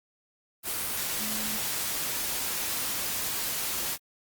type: tone in noise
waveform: sine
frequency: 215.9 Hz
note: A3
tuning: 33 cents flat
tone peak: -38 dBFS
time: 1.18-1.61 s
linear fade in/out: 50 ms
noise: white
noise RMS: -31 dBFS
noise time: 0.63-3.98 s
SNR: -10 dB
effects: Opus 32 kbps